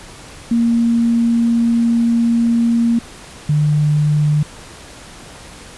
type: tone pair in turn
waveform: sine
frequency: 233.1 / 149.56 Hz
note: A#3 / D3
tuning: 0 / +32 cents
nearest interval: minor sixth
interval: 768 cents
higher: first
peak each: -11 dBFS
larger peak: neither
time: 0.51-2.99 / 3.49-4.43 s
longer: first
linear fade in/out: 5 ms
effects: pink hiss -37 dBFS RMS until 5.77 s + resampled to 24000 Hz

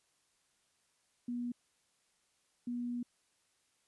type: tone bursts at uneven times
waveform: sine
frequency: 242.1 Hz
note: B3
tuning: 34 cents flat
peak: -35 dBFS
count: 2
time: 1.28-1.52 / 2.67-3.03 s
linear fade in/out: 5 ms
effects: white hiss -75 dBFS RMS until 3.87 s + resampled to 24000 Hz

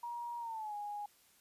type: tone with pitch glide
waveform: sine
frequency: 949 to 826.2 Hz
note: A#5 to G#5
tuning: +31 to -9 cents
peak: -39 dBFS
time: 0.03-1.06 s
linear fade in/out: 5 ms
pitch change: -240 cents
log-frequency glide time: 0.39-0.75 s
effects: white hiss -67 dBFS RMS until 1.4 s + resampled to 32000 Hz

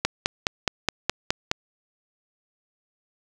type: click train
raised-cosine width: 0.2 ms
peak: -3 dBFS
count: 8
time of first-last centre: 0.05-1.514 s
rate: 4.78 Hz
effects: none

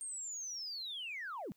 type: linear sweep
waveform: sine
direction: down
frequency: 8700 to 142.6 Hz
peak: -39 dBFS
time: 0.01-1.52 s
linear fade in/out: 0 ms
effects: tanh soft clip ceiling -36 dBFS + white hiss -75 dBFS RMS until 1.56 s

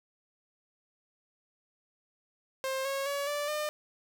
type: tone with pitch steps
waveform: sawtooth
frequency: 530 / 547.4 / 565.4 / 584 / 603.2 Hz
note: C5 / C#5 / C#5 / D5 / D5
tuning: +22 / -22 / +34 / -10 / +46 cents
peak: -27 dBFS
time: 2.64-3.69 s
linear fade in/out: 0 ms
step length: 210 ms
effects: none

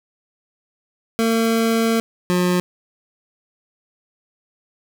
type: tone pair in turn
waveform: 25% pulse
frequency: 226.9 / 179.31 Hz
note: A#3 / F3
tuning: -47 / +46 cents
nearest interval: major third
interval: 407 cents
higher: first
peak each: -12 dBFS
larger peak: neither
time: 1.19-2 / 2.3-2.6 s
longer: first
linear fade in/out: 0 ms
effects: none

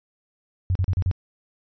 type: tone bursts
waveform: sine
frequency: 92.5 Hz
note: F#2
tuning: in tune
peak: -18 dBFS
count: 5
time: 0.7-1.113 s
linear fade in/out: 0 ms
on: 53 ms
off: 37 ms
effects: resampled to 11025 Hz

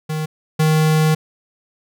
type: tone pair in turn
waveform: square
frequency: 155.56 / 156.16 Hz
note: D#3 / D#3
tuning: 0 / +7 cents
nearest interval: unison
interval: 7 cents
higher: second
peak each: -21 / -13 dBFS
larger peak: second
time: 0.09-0.26 / 0.59-1.15 s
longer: second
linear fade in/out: 10 ms
effects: none

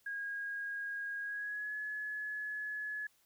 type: tone with pitch glide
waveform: sine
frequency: 1635 to 1701.5 Hz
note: G#6 to G#6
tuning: -28 to +41 cents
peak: -37 dBFS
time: 0.06-3.07 s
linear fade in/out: 5 ms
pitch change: +69 cents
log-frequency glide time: 1.19-1.75 s
effects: white hiss -71 dBFS RMS until 3.25 s

